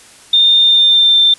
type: tone with pitch glide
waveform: sine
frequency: 3623 to 3573 Hz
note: A7 to A7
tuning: +50 to +26 cents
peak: -6 dBFS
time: 0.33-1.34 s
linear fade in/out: 5 ms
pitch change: -24 cents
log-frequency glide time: 0.58-1.19 s
effects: white hiss -41 dBFS RMS until 1.38 s + resampled to 24000 Hz